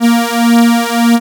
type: beating tone pair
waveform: 45% pulse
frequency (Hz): 233.1 / 234.8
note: A#3 / A#3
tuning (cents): 0 / +13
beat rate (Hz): 1.7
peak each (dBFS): -10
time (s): 0-1.2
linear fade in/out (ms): 50
effects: none